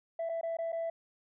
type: tone with dropouts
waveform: sine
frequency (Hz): 663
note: E5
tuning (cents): +10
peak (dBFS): -30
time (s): 0.19-0.9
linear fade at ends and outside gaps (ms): 5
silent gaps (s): 0.291-0.294 / 0.412-0.431 / 0.57-0.586 / 0.721-0.727
effects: tanh soft clip ceiling -30 dBFS